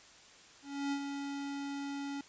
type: tone with ADSR envelope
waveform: square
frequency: 280.8 Hz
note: C#4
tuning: 22 cents sharp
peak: -32 dBFS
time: 0.62-2.21 s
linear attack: 300 ms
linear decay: 68 ms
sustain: -6 dB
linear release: 3 ms
effects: white hiss -57 dBFS RMS until 2.28 s + resampled to 16000 Hz